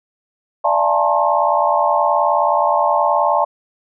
sine tone cluster, 591 / 681 / 849 / 908 / 1068 Hz, D5 / F5 / G#5 / A#5 / C6, +11 / -44 / +38 / -46 / +35 cents, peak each -19 dBFS, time 0.64-3.45 s, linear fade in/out 10 ms, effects none

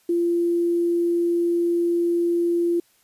sine tone with quantisation, 343.5 Hz, F4, 29 cents flat, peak -18 dBFS, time 0.09-2.8 s, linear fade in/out 5 ms, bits 8, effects white hiss -61 dBFS RMS until 3.03 s + resampled to 32000 Hz

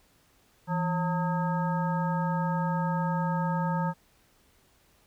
harmonic tone with a mistuned harmonic, 180.9 Hz, F#3, 39 cents flat, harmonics 1 / 3 / 5 / 7 / 9, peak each -27 / -37 / -31 / -38 / -41 dBFS, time 0.67-3.94 s, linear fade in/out 50 ms, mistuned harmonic 1, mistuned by -140 cents, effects pink hiss -64 dBFS RMS until 5.06 s

